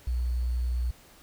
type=tone with sample-and-hold; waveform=sine; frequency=61 Hz; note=B1; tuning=21 cents flat; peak=-25 dBFS; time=0.07-0.91 s; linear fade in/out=5 ms; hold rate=4410 Hz; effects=pink hiss -55 dBFS RMS until 1.22 s